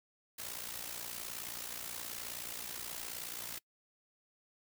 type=noise with amplitude modulation; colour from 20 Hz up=white; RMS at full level=-40 dBFS; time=0.38-3.59 s; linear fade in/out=10 ms; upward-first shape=sine; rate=58.9 Hz; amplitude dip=70%; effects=noise-tail reverb RT60 0.1 s tail -24 dB re dry